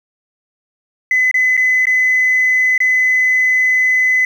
sine tone with dropouts, 2019 Hz, B6, 38 cents sharp, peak -9 dBFS, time 1.11-4.25 s, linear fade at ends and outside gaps 2 ms, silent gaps 1.313-1.342 / 1.568-1.575 / 1.855-1.869 / 2.779-2.803 s, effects tanh soft clip ceiling -6 dBFS + 7-bit

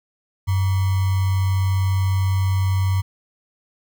sine tone with sample-and-hold, 95.3 Hz, G2, 48 cents flat, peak -16 dBFS, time 0.47-3.02 s, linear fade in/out 20 ms, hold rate 1050 Hz, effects none

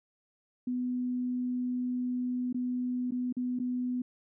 sine tone with dropouts, 249 Hz, B3, 14 cents sharp, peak -29 dBFS, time 0.67-4.02 s, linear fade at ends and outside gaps 5 ms, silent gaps 2.528-2.544 / 3.109-3.119 / 3.326-3.367 / 3.59-3.598 s, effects none

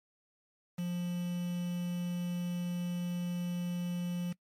triangle tone with quantisation, 175.9 Hz, F3, 13 cents sharp, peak -30 dBFS, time 0.78-4.33 s, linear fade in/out 10 ms, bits 8, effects noise-tail reverb RT60 0.1 s tail -22 dB re dry + MP3 64 kbps

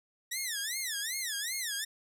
10% pulse tone with vibrato, 1867 Hz, A#6, 2 cents sharp, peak -24 dBFS, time 0.31-1.85 s, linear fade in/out 10 ms, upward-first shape sine, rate 2.6 Hz, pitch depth 250 cents each way, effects none

